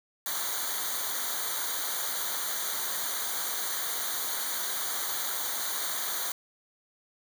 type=noise with comb filter; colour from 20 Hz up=white; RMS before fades=-32 dBFS; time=0.26-6.32 s; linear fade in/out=2 ms; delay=0.38 ms; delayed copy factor=-1; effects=none